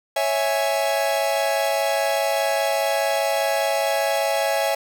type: chord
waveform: 45% pulse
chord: C# minor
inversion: none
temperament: equal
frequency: 554.4 / 659.3 / 830.6 Hz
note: C#5 / E5 / G#5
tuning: 0 / 0 / 0 cents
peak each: -24 / -23 / -25 dBFS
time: 0.16-4.75 s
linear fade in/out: 5 ms
effects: none